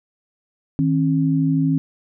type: tone pair together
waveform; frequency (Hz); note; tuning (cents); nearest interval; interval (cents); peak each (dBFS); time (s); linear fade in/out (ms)
sine; 157.9 / 270.6; D#3 / C#4; +26 / -42; major sixth; 932; -18; 0.79-1.78; 0
effects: none